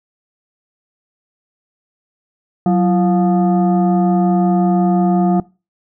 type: tone with frequency modulation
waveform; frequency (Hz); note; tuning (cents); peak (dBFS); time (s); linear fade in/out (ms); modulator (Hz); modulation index
sine; 184.7; F#3; -3; -10; 2.66-5.4; 2; 525; 0.8
effects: noise-tail reverb RT60 0.3 s tail -23 dB re dry